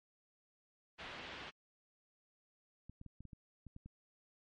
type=low-pass noise; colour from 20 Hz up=white; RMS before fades=-49 dBFS; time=0.98-1.51 s; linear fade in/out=20 ms; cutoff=3300 Hz; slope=24 dB/octave
type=clicks; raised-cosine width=5 ms; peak=-39 dBFS; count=9; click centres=2.896 / 3.014 / 3.063 / 3.206 / 3.253 / 3.332 / 3.667 / 3.764 / 3.86 s
effects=MP3 48 kbps